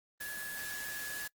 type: tone in noise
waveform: sine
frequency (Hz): 1694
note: G#6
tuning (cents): +34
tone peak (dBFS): -40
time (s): 0.2-1.28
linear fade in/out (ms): 10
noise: white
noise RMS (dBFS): -43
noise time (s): 0.2-1.28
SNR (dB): 0
effects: noise-tail reverb RT60 0.1 s tail -24 dB re dry + Opus 24 kbps